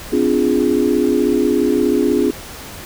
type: chord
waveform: sine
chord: D half-diminished seventh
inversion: third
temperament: equal with one note detuned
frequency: 257.1 / 293.7 / 349.2 / 415.3 Hz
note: C4 / D4 / F4 / Ab4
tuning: -30 / 0 / 0 / 0 cents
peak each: -18 dBFS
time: 0.12-2.31 s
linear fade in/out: 10 ms
effects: pink hiss -33 dBFS RMS until 2.85 s